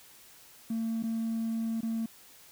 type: tone with dropouts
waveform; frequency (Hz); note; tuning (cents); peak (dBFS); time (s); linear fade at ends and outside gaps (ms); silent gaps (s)
triangle; 225.8; A3; +45; -26; 0.7-2.06; 5; 1.026-1.036 / 1.808-1.83
effects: tanh soft clip ceiling -25 dBFS + white hiss -55 dBFS RMS until 2.51 s